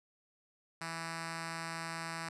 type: tone with notch filter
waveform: 5% pulse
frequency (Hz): 164.81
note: E3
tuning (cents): 0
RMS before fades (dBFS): -41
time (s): 0.81-2.29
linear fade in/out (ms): 5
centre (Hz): 440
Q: 0.85
effects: resampled to 24000 Hz